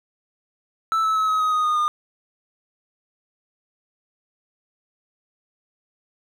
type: tone with pitch steps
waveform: triangle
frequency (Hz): 1318.5 / 1303.4 / 1288.4 / 1273.6 / 1259 / 1244.5 / 1230.2 / 1216.1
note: E6 / E6 / E6 / D#6 / D#6 / D#6 / D#6 / D#6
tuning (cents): 0 / -20 / -40 / +40 / +20 / 0 / -20 / -40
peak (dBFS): -16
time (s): 0.92-1.88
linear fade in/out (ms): 0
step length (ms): 120
effects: none